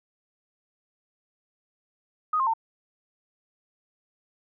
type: tone with pitch steps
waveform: sine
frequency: 1247 / 1060.8 / 902.4 Hz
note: D#6 / C6 / A5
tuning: +3 / +23 / +44 cents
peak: -21 dBFS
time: 2.33-2.537 s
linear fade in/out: 5 ms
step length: 69 ms
effects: none